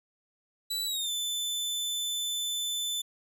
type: tone with pitch glide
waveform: sawtooth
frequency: 3951 to 3520 Hz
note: B7 to A7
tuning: 0 to 0 cents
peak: -27 dBFS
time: 0.7-3.02 s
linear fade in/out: 10 ms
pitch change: -200 cents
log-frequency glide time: 0.86-1.11 s
effects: none